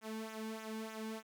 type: tone with flanger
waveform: sawtooth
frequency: 220 Hz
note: A3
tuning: in tune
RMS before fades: -44 dBFS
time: 0.01-1.23 s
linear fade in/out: 50 ms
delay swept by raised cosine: 0.21 to 1.61 ms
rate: 3.3 Hz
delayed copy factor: -0.7
effects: none